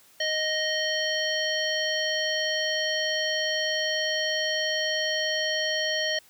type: harmonic tone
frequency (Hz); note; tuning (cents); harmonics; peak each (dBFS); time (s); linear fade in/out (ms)
622.3; D#5; 0; 1 / 3 / 5 / 7 / 9; -30 / -29 / -30 / -33 / -35; 0.2-6.19; 5
effects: white hiss -57 dBFS RMS until 6.29 s + high-pass 60 Hz 12 dB/octave